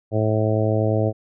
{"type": "harmonic tone", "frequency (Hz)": 108.5, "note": "A2", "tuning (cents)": -24, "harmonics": [1, 2, 3, 4, 5, 6, 7], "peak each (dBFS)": [-20, -28, -26, -26, -25, -26, -34], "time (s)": [0.11, 1.13], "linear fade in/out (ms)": 50, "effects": []}